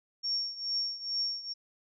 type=tone with tremolo; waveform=sine; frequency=5510 Hz; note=F8; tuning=24 cents flat; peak=-27 dBFS; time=0.23-1.54 s; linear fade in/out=20 ms; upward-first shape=triangle; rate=2.3 Hz; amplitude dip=85%; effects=none